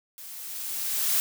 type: noise with level ramp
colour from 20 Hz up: blue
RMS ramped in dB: -43 to -23 dBFS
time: 0.18-1.2 s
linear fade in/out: 0 ms
effects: none